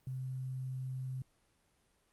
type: tone with quantisation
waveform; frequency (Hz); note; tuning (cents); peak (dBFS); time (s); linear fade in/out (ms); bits
sine; 130; C3; -11; -37; 0.07-1.22; 2; 11
effects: pink hiss -73 dBFS RMS until 2.12 s + Opus 32 kbps